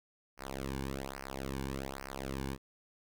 sawtooth tone with flanger, 67.3 Hz, C2, 49 cents sharp, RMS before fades -40 dBFS, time 0.37-2.58 s, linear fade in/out 50 ms, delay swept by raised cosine 0.27 to 1.57 ms, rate 1.2 Hz, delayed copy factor -0.95, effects none

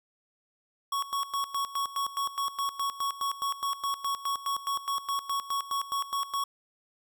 square tone with tremolo, 1111 Hz, C#6, 4 cents sharp, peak -28 dBFS, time 0.92-6.44 s, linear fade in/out 5 ms, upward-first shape square, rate 4.8 Hz, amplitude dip 80%, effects none

